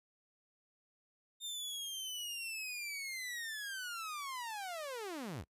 sawtooth linear sweep, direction down, 3645 to 51.91 Hz, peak -37 dBFS, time 1.4-5.45 s, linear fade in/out 50 ms, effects noise-tail reverb RT60 0.1 s tail -24 dB re dry + resampled to 32000 Hz

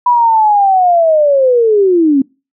sine linear sweep, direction down, 987.8 to 261.6 Hz, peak -6 dBFS, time 0.06-2.22 s, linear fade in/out 5 ms, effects noise-tail reverb RT60 0.3 s tail -25 dB re dry

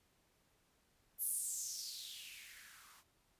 violet noise with band-pass filter sweep, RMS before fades -45 dBFS, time 1.18-3.04 s, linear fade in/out 50 ms, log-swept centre 12000 to 970 Hz, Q 4.6, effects pink hiss -75 dBFS RMS until 3.39 s + resampled to 32000 Hz

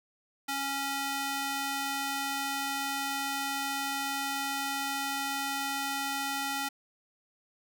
square tone with high-pass filter, 276.4 Hz, C#4, 5 cents flat, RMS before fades -33 dBFS, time 0.48-6.69 s, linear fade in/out 10 ms, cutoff 790 Hz, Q 0.63, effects none

